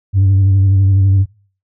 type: tone with vibrato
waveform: sine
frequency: 97 Hz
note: G2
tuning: 18 cents flat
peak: -5 dBFS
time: 0.13-1.26 s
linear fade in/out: 50 ms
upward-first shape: sine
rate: 12 Hz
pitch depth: 36 cents each way
effects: noise-tail reverb RT60 0.4 s tail -22 dB re dry + tanh soft clip ceiling -6 dBFS